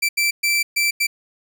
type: tone bursts at uneven times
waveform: sawtooth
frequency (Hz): 2336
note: D7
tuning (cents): -10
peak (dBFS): -13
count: 5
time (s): 0.02-0.09 / 0.17-0.31 / 0.43-0.63 / 0.76-0.91 / 1-1.07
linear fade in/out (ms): 10
effects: none